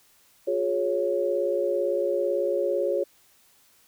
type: chord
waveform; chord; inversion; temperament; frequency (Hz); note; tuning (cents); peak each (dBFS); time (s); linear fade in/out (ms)
sine; Db major; first; equal with one note detuned; 357.4 / 415.3 / 554.4; F4 / Ab4 / Db5; +40 / 0 / 0; -28 / -28 / -25; 0.47-3.04; 10
effects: white hiss -60 dBFS RMS until 3.87 s